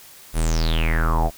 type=tone with low-pass filter sweep; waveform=square; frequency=40.39 Hz; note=E1; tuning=35 cents flat; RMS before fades=-19 dBFS; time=0.33-1.31 s; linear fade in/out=50 ms; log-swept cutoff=11000 to 640 Hz; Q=9.8; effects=white hiss -45 dBFS RMS until 1.37 s